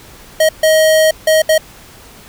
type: tone bursts at uneven times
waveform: square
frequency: 630 Hz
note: D#5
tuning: 21 cents sharp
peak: -8 dBFS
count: 4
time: 0.4-0.49 / 0.63-1.11 / 1.27-1.42 / 1.49-1.58 s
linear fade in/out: 5 ms
effects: pink hiss -39 dBFS RMS until 2.28 s